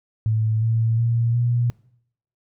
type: tone with pitch steps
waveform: sine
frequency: 110 / 113.29 / 116.68 / 120.16 Hz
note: A2 / A#2 / A#2 / B2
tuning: 0 / -49 / +2 / -47 cents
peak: -17 dBFS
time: 0.26-1.7 s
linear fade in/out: 0 ms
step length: 360 ms
effects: noise-tail reverb RT60 0.7 s tail -23 dB re dry